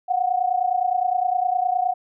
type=tone pair together; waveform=sine; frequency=720 / 749.7 Hz; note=F#5 / F#5; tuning=-47 / +23 cents; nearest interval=minor second; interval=70 cents; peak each=-21 / -22 dBFS; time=0.08-1.94 s; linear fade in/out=20 ms; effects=none